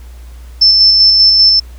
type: tone with tremolo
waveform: sine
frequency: 5300 Hz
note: E8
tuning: 9 cents sharp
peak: -3 dBFS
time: 0.61-1.6 s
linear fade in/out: 10 ms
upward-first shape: square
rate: 5.1 Hz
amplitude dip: 25%
effects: added 60 Hz sine -29 dBFS peak until 1.78 s + pink hiss -45 dBFS RMS until 1.78 s